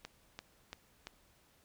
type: click train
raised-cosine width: 0.2 ms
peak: -26 dBFS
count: 4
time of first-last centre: 0.05-1.07 s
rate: 2.94 Hz
effects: pink hiss -68 dBFS RMS until 1.64 s